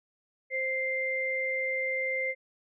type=tone pair together; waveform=sine; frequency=523.2 / 2093 Hz; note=C5 / C7; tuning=0 / 0 cents; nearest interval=2 octaves; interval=2400 cents; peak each=-33 / -29 dBFS; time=0.5-2.35 s; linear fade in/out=50 ms; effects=none